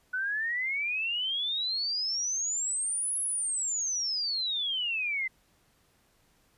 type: exponential two-way sweep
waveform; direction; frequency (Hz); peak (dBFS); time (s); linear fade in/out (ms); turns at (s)
sine; up then down; 1478 to 10860 to 2033; -28; 0.13-5.28; 10; 3.2
effects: pink hiss -67 dBFS RMS until 6.57 s + resampled to 32000 Hz